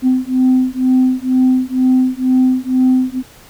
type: beating tone pair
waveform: sine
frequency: 255.8 / 257.9 Hz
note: C4 / C4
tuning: -39 / -25 cents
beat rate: 2.1 Hz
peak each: -12 dBFS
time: 0.02-3.23 s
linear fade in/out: 50 ms
effects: tanh soft clip ceiling -5 dBFS + pink hiss -42 dBFS RMS until 3.49 s